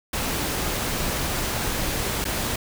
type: noise with dropouts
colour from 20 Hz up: pink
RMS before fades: -26 dBFS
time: 0.13-2.56 s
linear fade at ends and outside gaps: 5 ms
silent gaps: 2.243-2.251 s
effects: none